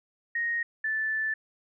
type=tone pair in turn; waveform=sine; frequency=1868 / 1755.2 Hz; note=A#6 / A6; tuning=+3 / -5 cents; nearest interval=minor second; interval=108 cents; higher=first; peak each=-26 dBFS; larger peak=neither; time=0.35-0.63 / 0.84-1.34 s; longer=second; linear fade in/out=5 ms; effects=none